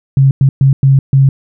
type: tone bursts at uneven times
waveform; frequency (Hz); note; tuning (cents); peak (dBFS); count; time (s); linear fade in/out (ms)
sine; 135.8; C#3; -35; -4; 5; 0.17-0.31 / 0.41-0.49 / 0.61-0.73 / 0.83-0.99 / 1.13-1.29; 2
effects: none